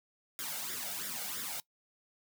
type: noise with flanger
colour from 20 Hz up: white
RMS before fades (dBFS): -39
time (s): 0.39-1.6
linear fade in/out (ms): 0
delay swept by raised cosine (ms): 0.56 to 1.41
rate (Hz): 3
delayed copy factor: +0.7
effects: noise-tail reverb RT60 0.1 s tail -21 dB re dry + high-pass 150 Hz 12 dB/octave